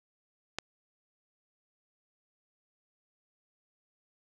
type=click; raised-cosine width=0.2 ms; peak=-15 dBFS; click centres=0.586 s; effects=none